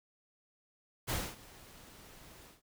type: noise with ADSR envelope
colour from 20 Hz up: pink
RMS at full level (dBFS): -34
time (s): 1.07-2.62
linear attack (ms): 30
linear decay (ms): 250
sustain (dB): -21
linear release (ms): 160
effects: none